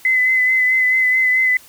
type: tone with vibrato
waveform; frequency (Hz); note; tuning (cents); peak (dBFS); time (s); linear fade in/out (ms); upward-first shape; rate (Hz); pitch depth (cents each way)
sine; 2029; B6; +46; -12; 0.05-1.57; 2; sine; 4.6; 24
effects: white hiss -45 dBFS RMS until 1.68 s